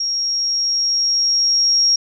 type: tone with level ramp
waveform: sine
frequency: 5588 Hz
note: F8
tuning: in tune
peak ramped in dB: -18 to -11 dBFS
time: 0-1.96 s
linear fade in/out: 5 ms
effects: none